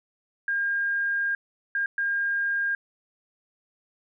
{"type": "tone bursts at uneven times", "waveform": "sine", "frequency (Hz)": 1612, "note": "G6", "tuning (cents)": 48, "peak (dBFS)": -23, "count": 3, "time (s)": [[0.48, 1.35], [1.75, 1.86], [1.98, 2.75]], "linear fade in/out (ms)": 2, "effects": []}